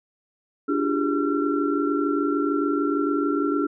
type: tone cluster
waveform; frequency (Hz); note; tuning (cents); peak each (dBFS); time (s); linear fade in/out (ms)
sine; 289.9 / 340.9 / 382.8 / 409.5 / 1359; D4 / F4 / G4 / G#4 / F6; -22 / -42 / -41 / -24 / -48; -23 / -28 / -30 / -28 / -29; 0.68-3.67; 10
effects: none